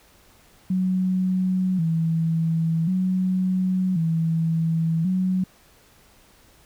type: tone with vibrato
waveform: sine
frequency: 174 Hz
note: F3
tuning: 6 cents flat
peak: -19 dBFS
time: 0.7-5.44 s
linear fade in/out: 5 ms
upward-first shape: square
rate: 0.46 Hz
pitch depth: 110 cents each way
effects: pink hiss -55 dBFS RMS until 6.65 s